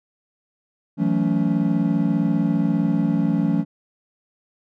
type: chord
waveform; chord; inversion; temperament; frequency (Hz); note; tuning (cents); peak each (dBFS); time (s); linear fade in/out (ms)
triangle; F# minor seventh; third; equal with one note detuned; 164.81 / 185 / 220 / 281.7; E3 / F#3 / A3 / C#4; 0 / 0 / 0 / +28; -21; 0.97-3.65; 50
effects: none